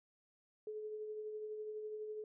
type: tone with tremolo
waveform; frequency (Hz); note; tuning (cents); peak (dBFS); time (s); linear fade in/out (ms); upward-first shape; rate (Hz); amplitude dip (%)
sine; 428.1; A4; -47; -40; 0.67-2.24; 2; triangle; 12; 40
effects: none